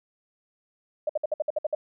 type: tone bursts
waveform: sine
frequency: 607 Hz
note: D#5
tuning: 43 cents flat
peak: -22 dBFS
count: 9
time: 1.07-1.75 s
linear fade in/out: 5 ms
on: 24 ms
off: 58 ms
effects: none